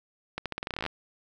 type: accelerating click train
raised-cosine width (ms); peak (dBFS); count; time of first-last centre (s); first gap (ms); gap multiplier
0.3; -16; 15; 0.38-0.863; 77; 0.86
effects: none